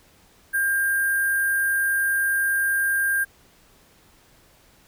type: tone with sample-and-hold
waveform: sine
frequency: 1600 Hz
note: G6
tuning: 35 cents sharp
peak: -19 dBFS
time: 0.53-3.25 s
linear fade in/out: 20 ms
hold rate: 11025 Hz
effects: pink hiss -56 dBFS RMS until 4.87 s